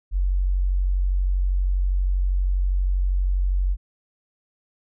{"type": "tone", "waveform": "sine", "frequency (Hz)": 46.25, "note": "F#1", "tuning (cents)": 0, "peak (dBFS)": -18, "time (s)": [0.11, 3.77], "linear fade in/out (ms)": 50, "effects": []}